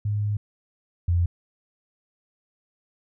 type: tone pair in turn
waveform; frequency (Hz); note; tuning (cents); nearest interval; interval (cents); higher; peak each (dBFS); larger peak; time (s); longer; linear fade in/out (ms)
sine; 104.1 / 86.61; G#2 / F2; +5 / -14; minor third; 319; first; -22 / -18; second; 0.05-0.37 / 1.08-1.26; first; 5
effects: none